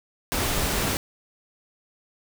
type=noise; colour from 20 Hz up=pink; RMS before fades=-25 dBFS; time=0.32-0.97 s; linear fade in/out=0 ms; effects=none